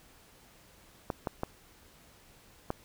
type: clicks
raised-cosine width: 1 ms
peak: -17 dBFS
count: 4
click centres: 1.102 / 1.272 / 1.434 / 2.704 s
effects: pink hiss -59 dBFS RMS until 2.84 s